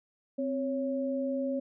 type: tone pair together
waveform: sine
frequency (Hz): 261.6 / 554.4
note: C4 / C#5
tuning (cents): 0 / 0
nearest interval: octave + minor second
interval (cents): 1300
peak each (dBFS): -31 / -32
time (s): 0.38-1.6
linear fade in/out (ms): 10
effects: none